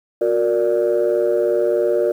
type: chord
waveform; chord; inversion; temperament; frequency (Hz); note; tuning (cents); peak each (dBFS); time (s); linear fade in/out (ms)
sine; Gb augmented; none; equal with one note detuned; 363 / 466.2 / 587.3; Gb4 / Bb4 / D5; -33 / 0 / 0; -18; 0.21-2.12; 5
effects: tanh soft clip ceiling -9 dBFS + 8-bit